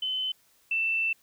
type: tone pair in turn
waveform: sine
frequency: 3044 / 2668 Hz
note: F#7 / E7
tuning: +48 / +20 cents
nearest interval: major second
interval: 228 cents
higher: first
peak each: -27 / -24 dBFS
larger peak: second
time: 0.02-0.32 / 0.71-1.13 s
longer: second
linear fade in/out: 5 ms
effects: white hiss -64 dBFS RMS until 1.22 s